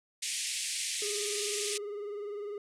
white band-pass noise, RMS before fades -35 dBFS, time 0.22-1.78 s, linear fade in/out 10 ms, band 2000 to 9800 Hz, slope 48 dB/octave
triangle tone with vibrato, 412.1 Hz, G#4, 13 cents flat, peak -34 dBFS, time 1.02-2.58 s, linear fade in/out 2 ms, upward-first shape triangle, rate 20 Hz, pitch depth 63 cents each way
effects none

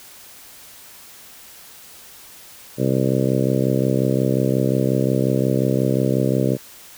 harmonic tone, 65.6 Hz, C2, 5 cents sharp, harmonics 2 / 3 / 4 / 5 / 6 / 7 / 8 / 9, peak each -21 / -23 / -24 / -25 / -26 / -26 / -27 / -28 dBFS, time 2.77-6.58 s, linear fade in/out 50 ms, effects white hiss -43 dBFS RMS until 6.97 s

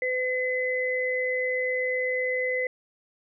sine tone pair together, 506.8 / 2027 Hz, B4 / B6, +45 / +45 cents, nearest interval 2 octaves, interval 2400 cents, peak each -27 dBFS, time 0.02-2.67 s, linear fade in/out 2 ms, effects none

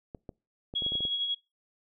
clicks, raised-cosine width 2 ms, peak -27 dBFS, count 9, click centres 0.148 / 0.292 / 0.739 / 0.822 / 0.864 / 0.921 / 0.954 / 1.006 / 1.052 s
sine tone with tremolo, 3322 Hz, G#7, in tune, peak -26 dBFS, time 0.75-1.35 s, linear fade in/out 10 ms, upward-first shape sine, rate 11 Hz, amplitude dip 45%
effects noise-tail reverb RT60 0.3 s tail -26 dB re dry

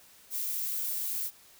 violet noise, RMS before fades -33 dBFS, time 0.3-1.31 s, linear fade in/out 50 ms, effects white hiss -57 dBFS RMS until 1.59 s

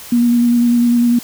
sine tone with vibrato, 238.8 Hz, A#3, 42 cents sharp, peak -9 dBFS, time 0.12-1.19 s, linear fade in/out 5 ms, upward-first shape square, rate 10 Hz, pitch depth 13 cents each way, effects white hiss -34 dBFS RMS until 1.23 s

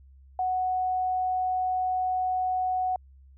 sine tone, 740 Hz, F#5, in tune, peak -24 dBFS, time 0.39-2.96 s, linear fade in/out 2 ms, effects added 67 Hz sine -50 dBFS peak until 3.37 s

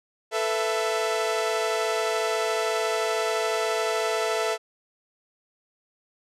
sawtooth chord, A suspended second, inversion none, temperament equal with one note detuned, 440 / 493.9 / 665.8 Hz, A4 / B4 / E5, 0 / 0 / +17 cents, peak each -23 / -28 / -23 dBFS, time 0.31-4.58 s, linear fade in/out 50 ms, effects low-pass 9000 Hz 12 dB/octave

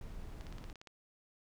brown noise, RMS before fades -46 dBFS, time 0.01-0.73 s, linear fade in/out 2 ms
click train, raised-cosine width 0.2 ms, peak -35 dBFS, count 9, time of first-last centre 0.41-0.872 s, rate 17.3 Hz
effects none

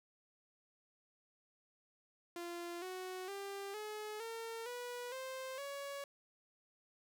sawtooth tone with pitch steps, 345.4 / 370.2 / 396.8 / 425.2 / 455.8 / 488.5 / 523.5 / 561.1 Hz, F4 / F#4 / G4 / G#4 / A#4 / B4 / C5 / C#5, -19 / +1 / +21 / +41 / -39 / -19 / +1 / +21 cents, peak -39 dBFS, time 2.36-6.04 s, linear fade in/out 2 ms, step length 460 ms, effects none

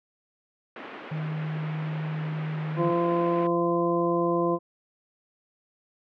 pink band-pass noise, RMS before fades -41 dBFS, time 0.76-3.47 s, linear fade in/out 2 ms, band 250 to 2600 Hz, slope 24 dB/octave
sine tone, 155.56 Hz, D#3, in tune, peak -28 dBFS, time 1.11-2.91 s, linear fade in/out 10 ms
harmonic tone, 171.6 Hz, F3, 30 cents flat, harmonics 1 / 2 / 3 / 4 / 6, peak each -30 / -25 / -28 / -32 / -29 dBFS, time 2.76-4.59 s, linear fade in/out 50 ms
effects none

